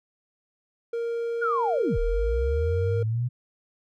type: tone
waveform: triangle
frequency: 466.2 Hz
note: A#4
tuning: in tune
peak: -24 dBFS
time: 0.93-3.03 s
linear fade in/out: 5 ms
type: linear two-way sweep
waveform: sine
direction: down then up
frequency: 1480 to 34.65 to 125.3 Hz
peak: -23 dBFS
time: 1.41-3.29 s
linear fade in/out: 20 ms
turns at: 1.98 s
effects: none